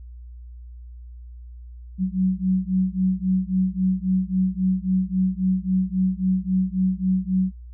sine beating tone pair, 185 / 188.7 Hz, F#3 / F#3, 0 / +34 cents, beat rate 3.7 Hz, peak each -22 / -22 dBFS, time 1.98-7.53 s, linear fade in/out 50 ms, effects added 60 Hz sine -37 dBFS peak until 7.73 s

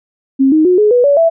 sine tone with pitch steps, 268.6 / 312.1 / 362.7 / 421.5 / 489.8 / 569.1 / 661.4 Hz, C4 / D#4 / F#4 / G#4 / B4 / C#5 / E5, +46 / +5 / -34 / +26 / -14 / +45 / +6 cents, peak -6 dBFS, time 0.39-1.3 s, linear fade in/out 20 ms, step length 130 ms, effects none

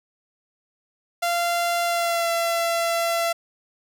sawtooth tone with pitch glide, 690 to 675.4 Hz, F5 to E5, -21 to +42 cents, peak -17 dBFS, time 1.22-3.33 s, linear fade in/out 10 ms, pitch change -37 cents, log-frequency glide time 1.85-2.3 s, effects none

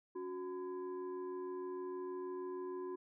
sine tone with frequency modulation, 366.7 Hz, F#4, 15 cents flat, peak -40 dBFS, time 0.15-2.96 s, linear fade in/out 10 ms, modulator 647 Hz, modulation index 0.63, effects none

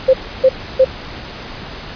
sine tone bursts, 523.3 Hz, C5, in tune, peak -5 dBFS, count 3, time 0.08-0.848 s, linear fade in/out 10 ms, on 56 ms, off 300 ms, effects pink hiss -30 dBFS RMS until 1.95 s + resampled to 11025 Hz

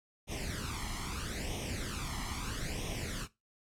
pink noise with flanger, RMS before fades -38 dBFS, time 0.27-3.28 s, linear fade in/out 50 ms, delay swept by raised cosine 0.33 to 0.98 ms, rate 0.77 Hz, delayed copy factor +0.75, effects noise-tail reverb RT60 0.2 s tail -17 dB re dry + low-pass 10000 Hz 12 dB/octave

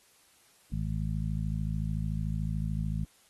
harmonic tone, 53.6 Hz, A1, 45 cents flat, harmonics 1 / 2 / 3 / 4, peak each -33 / -35 / -33 / -39 dBFS, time 0.72-3.05 s, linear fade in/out 5 ms, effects white hiss -63 dBFS RMS until 3.29 s + AAC 32 kbps

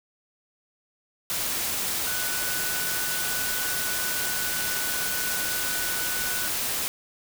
sine tone in noise, 1486 Hz, F#6, 7 cents sharp, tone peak -33 dBFS, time 2.07-6.48 s, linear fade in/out 0 ms, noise white, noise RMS -28 dBFS, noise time 1.3-6.88 s, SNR -8 dB, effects none

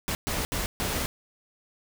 pink noise bursts at uneven times, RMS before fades -29 dBFS, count 4, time 0.08-0.15 / 0.27-0.45 / 0.52-0.66 / 0.8-1.06 s, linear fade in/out 0 ms, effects none

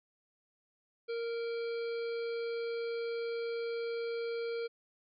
harmonic tone, 464.6 Hz, A#4, 6 cents flat, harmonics 1 / 3 / 5 / 7 / 9 / 10, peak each -34 / -48 / -49 / -56 / -54 / -56 dBFS, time 1.08-4.68 s, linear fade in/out 20 ms, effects none

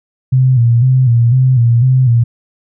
sine tone with vibrato, 123.47 Hz, B2, in tune, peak -6 dBFS, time 0.32-2.24 s, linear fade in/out 10 ms, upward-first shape square, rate 2 Hz, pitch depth 83 cents each way, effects none

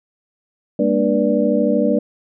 sine tone cluster, 202.7 / 235.6 / 295.8 / 485.3 / 585 Hz, G#3 / A#3 / D4 / B4 / D5, -42 / +19 / +13 / -30 / -7 cents, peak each -20 dBFS, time 0.79-1.99 s, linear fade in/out 5 ms, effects none

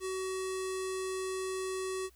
square tone with low-pass filter, 376.7 Hz, F#4, 31 cents sharp, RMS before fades -36 dBFS, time 0-2.1 s, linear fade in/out 50 ms, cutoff 9000 Hz, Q 2.8, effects added 60 Hz sine -61 dBFS peak until 2.15 s + white hiss -67 dBFS RMS until 2.15 s

